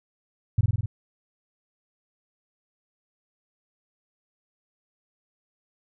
sine tone with echo, 106.3 Hz, G#2, 41 cents sharp, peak -15 dBFS, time 0.58-0.61 s, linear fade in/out 5 ms, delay 50 ms, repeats 5, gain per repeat -2 dB, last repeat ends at 0.86 s, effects none

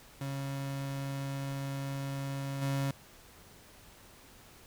35% pulse tone with level steps, 137.7 Hz, C#3, 11 cents flat, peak -33 / -28 dBFS, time 0.21-2.91 s, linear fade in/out 2 ms, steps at 2.61 s, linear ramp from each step 20 ms, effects pink hiss -56 dBFS RMS until 4.66 s

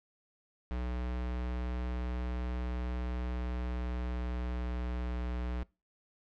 square tone with pitch glide, 61.4 to 60.94 Hz, B1 to B1, -9 to -22 cents, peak -34 dBFS, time 0.71-5.63 s, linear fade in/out 0 ms, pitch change -13 cents, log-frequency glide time 3.14-5.22 s, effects noise-tail reverb RT60 0.3 s tail -24 dB re dry + low-pass 3000 Hz 12 dB/octave

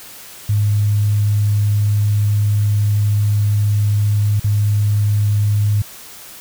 sine tone with dropouts, 103.83 Hz, G#2, in tune, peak -12 dBFS, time 0.49-5.82 s, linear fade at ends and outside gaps 5 ms, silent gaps 4.398-4.442 s, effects white hiss -37 dBFS RMS until 6.4 s

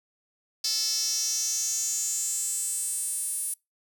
sawtooth tone with high-pass filter sweep, 440 Hz, A4, in tune, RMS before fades -29 dBFS, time 0.64-3.54 s, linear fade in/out 5 ms, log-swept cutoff 5000 to 10000 Hz, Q 6, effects noise-tail reverb RT60 0.2 s tail -25 dB re dry

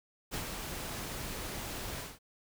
pink noise with ADSR envelope, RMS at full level -36 dBFS, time 0.31-2.19 s, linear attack 35 ms, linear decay 85 ms, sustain -4 dB, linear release 190 ms, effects none

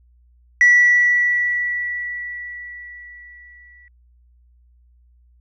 sine tone with exponential decay, 1951 Hz, B6, 22 cents flat, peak -6 dBFS, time 0.61-3.88 s, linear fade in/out 1 ms, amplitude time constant 710 ms, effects tanh soft clip ceiling -6 dBFS + added 60 Hz sine -51 dBFS peak until 5.4 s

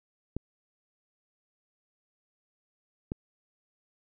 clicks, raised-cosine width 3 ms, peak -19 dBFS, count 2, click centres 0.366 / 3.119 s, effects none

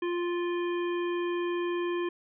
harmonic tone, 349.2 Hz, F4, in tune, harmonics 1 / 3 / 5 / 7 / 9, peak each -28 / -38 / -42 / -45 / -47 dBFS, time 0.02-2.09 s, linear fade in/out 5 ms, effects none

